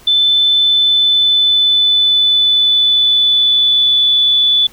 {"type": "tone with pitch glide", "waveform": "sine", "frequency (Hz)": [3520, 3468], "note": ["A7", "A7"], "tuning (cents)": [0, -26], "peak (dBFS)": -8, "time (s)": [0.07, 4.67], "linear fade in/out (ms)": 5, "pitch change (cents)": -26, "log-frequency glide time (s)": [0.5, 4.13], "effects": ["pink hiss -43 dBFS RMS until 4.72 s"]}